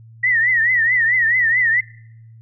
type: tone with vibrato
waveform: sine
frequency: 1911 Hz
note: A#6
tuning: 43 cents sharp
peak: -13 dBFS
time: 0.23-1.81 s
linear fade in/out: 10 ms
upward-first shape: triangle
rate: 4.6 Hz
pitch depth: 140 cents each way
effects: noise-tail reverb RT60 0.8 s tail -24 dB re dry + added 113 Hz sine -40 dBFS peak until 2.41 s